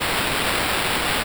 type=noise with sample-and-hold; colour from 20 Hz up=violet; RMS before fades=-22 dBFS; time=0-1.24 s; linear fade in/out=20 ms; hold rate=6300 Hz; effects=none